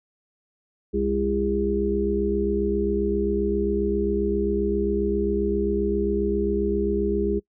harmonic tone with a mistuned harmonic, 67.5 Hz, C#2, 45 cents flat, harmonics 1 / 3 / 5 / 6, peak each -29 / -27 / -27 / -24 dBFS, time 0.93-7.4 s, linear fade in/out 20 ms, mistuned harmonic 1, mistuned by -110 cents, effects noise-tail reverb RT60 0.1 s tail -24 dB re dry

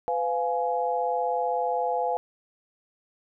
sine chord, F diminished, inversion second, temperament just, 502.9 / 698.5 / 838.1 Hz, Cb5 / F5 / Ab5, +31 / 0 / +16 cents, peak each -28 dBFS, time 0.08-2.17 s, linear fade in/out 0 ms, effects none

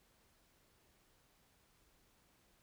silence, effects pink hiss -72 dBFS RMS until 2.62 s

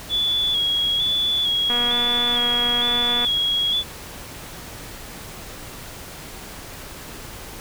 sine tone with vibrato, 3382 Hz, G#7, 31 cents sharp, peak -18 dBFS, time 0.09-3.84 s, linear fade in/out 50 ms, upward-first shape square, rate 1.1 Hz, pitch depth 35 cents each way
click train, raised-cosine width 0.5 ms, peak -14 dBFS, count 374, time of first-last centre 1.7-3.248 s, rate 241 Hz
effects pink hiss -37 dBFS RMS until 7.6 s

